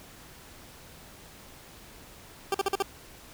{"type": "tone bursts", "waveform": "20% pulse", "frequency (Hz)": 392, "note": "G4", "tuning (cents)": 0, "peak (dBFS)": -19, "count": 5, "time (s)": [2.52, 2.824], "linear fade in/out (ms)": 2, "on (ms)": 24, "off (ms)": 46, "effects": ["pink hiss -50 dBFS RMS until 3.33 s"]}